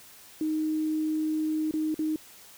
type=tone with dropouts; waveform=sine; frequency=311.1 Hz; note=D#4; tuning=in tune; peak=-25 dBFS; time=0.41-2.16 s; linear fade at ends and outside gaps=2 ms; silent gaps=1.711-1.738 / 1.944-1.991 s; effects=white hiss -51 dBFS RMS until 2.57 s